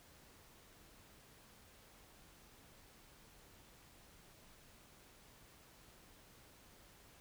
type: silence
effects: pink hiss -63 dBFS RMS until 7.2 s